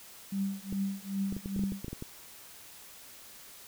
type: tone with tremolo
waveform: sine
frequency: 196 Hz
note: G3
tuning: in tune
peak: -27 dBFS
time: 0.32-1.83 s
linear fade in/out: 5 ms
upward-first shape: triangle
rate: 2.5 Hz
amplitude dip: 100%
type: clicks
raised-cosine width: 3 ms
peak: -25 dBFS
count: 12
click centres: 0.726 / 1.325 / 1.366 / 1.459 / 1.563 / 1.593 / 1.637 / 1.721 / 1.845 / 1.882 / 1.93 / 2.024 s
effects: white hiss -51 dBFS RMS until 3.67 s